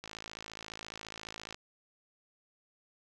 click train, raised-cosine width 0.2 ms, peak -25 dBFS, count 83, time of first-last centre 0.04-1.545 s, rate 54.5 Hz, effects none

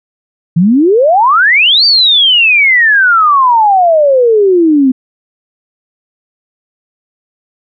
sine exponential two-way sweep, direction up then down, 157.8 to 4699 to 252.8 Hz, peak -4 dBFS, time 0.56-4.92 s, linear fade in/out 10 ms, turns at 1.85 s, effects none

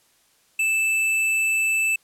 sine tone with hard clipping, 2637 Hz, E7, in tune, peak -20 dBFS, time 0.59-1.96 s, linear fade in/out 5 ms, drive 14 dB, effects white hiss -61 dBFS RMS until 2.03 s + low-pass 12000 Hz 12 dB/octave

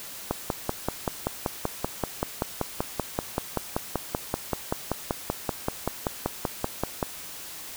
click train, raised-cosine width 1 ms, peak -10 dBFS, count 36, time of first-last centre 0.31-7.028 s, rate 5.21 Hz, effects white hiss -40 dBFS RMS until 7.76 s

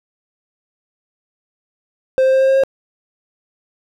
triangle tone with pitch steps, 523.3 / 526.3 / 529.4 / 532.4 / 535.5 / 538.6 Hz, C5 / C5 / C5 / C5 / C5 / C#5, 0 / +10 / +20 / +30 / +40 / -50 cents, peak -8 dBFS, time 2.18-2.636 s, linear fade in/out 0 ms, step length 76 ms, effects none

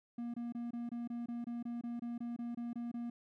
triangle tone bursts, 237.1 Hz, A#3, 30 cents sharp, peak -36 dBFS, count 16, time 0.18-3.1 s, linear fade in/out 5 ms, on 160 ms, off 24 ms, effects none

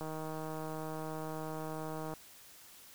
click train, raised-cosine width 1 ms, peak -28 dBFS, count 335, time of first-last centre 0.01-2.137 s, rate 157 Hz, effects white hiss -56 dBFS RMS until 2.94 s

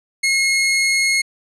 sawtooth tone, 2162 Hz, C#7, 44 cents flat, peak -11 dBFS, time 0.23-1.22 s, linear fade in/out 10 ms, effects resampled to 24000 Hz

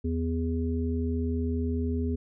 harmonic tone, 82.41 Hz, E2, in tune, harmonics 1 / 3 / 5, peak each -28 / -30 / -35 dBFS, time 0.04-2.16 s, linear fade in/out 10 ms, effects none

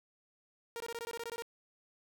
sawtooth tone bursts, 466.2 Hz, A#4, in tune, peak -35 dBFS, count 11, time 0.76-1.422 s, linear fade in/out 0 ms, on 42 ms, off 20 ms, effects none

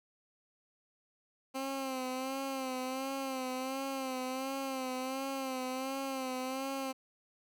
15% pulse tone with vibrato, 263.6 Hz, C4, 13 cents sharp, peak -29 dBFS, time 1.54-6.93 s, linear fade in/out 20 ms, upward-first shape sine, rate 1.4 Hz, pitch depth 53 cents each way, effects none

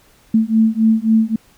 sine beating tone pair, 220 / 223.7 Hz, A3 / A3, 0 / +29 cents, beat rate 3.7 Hz, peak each -14 dBFS, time 0.34-1.36 s, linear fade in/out 5 ms, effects pink hiss -52 dBFS RMS until 1.57 s

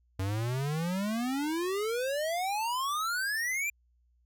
square exponential sweep, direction up, 92.5 to 2415 Hz, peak -30 dBFS, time 0.19-3.7 s, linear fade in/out 5 ms, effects added 60 Hz sine -65 dBFS peak until 4.25 s

